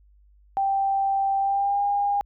sine tone with pitch glide, 784 to 809.3 Hz, G5 to G#5, 0 to -45 cents, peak -20 dBFS, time 0.57-2.21 s, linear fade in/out 0 ms, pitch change +55 cents, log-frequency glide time 1.39-1.83 s, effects added 50 Hz sine -53 dBFS peak until 2.25 s

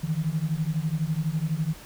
sine beating tone pair, 152 / 164 Hz, D#3 / E3, -40 / -9 cents, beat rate 12 Hz, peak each -27 dBFS, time 0.03-1.74 s, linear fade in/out 10 ms, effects pink hiss -46 dBFS RMS until 1.85 s

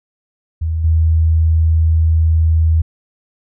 sine tone with level steps, 80.6 Hz, E2, 38 cents flat, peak -15 / -9 dBFS, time 0.61-2.82 s, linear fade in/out 10 ms, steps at 0.84 s, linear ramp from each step 5 ms, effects none

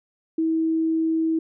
sine tone, 322.9 Hz, E4, 36 cents flat, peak -19 dBFS, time 0.38-1.39 s, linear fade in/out 5 ms, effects none

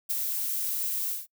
violet noise with ADSR envelope, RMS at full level -26 dBFS, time 0.09-1.27 s, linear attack 20 ms, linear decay 9 ms, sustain -4 dB, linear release 170 ms, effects noise-tail reverb RT60 0.1 s tail -25 dB re dry

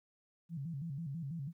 sine tone with vibrato, 151.8 Hz, D#3, 42 cents flat, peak -38 dBFS, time 0.49-1.53 s, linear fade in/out 50 ms, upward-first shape square, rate 6.1 Hz, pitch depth 170 cents each way, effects 13-bit

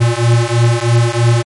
square beating tone pair, 116.54 / 119.64 Hz, A#2 / A#2, 0 / +45 cents, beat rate 3.1 Hz, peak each -13 dBFS, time 0-1.43 s, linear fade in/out 20 ms, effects MP3 48 kbps

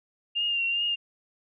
sine tone with vibrato, 2794 Hz, F7, in tune, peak -24 dBFS, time 0.35-0.96 s, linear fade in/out 20 ms, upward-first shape triangle, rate 2.5 Hz, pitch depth 42 cents each way, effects none

